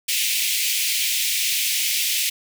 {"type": "high-pass noise", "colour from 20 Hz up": "pink", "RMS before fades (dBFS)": -22, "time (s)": [0.08, 2.3], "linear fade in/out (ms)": 10, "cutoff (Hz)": 2200, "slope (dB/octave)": 48, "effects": []}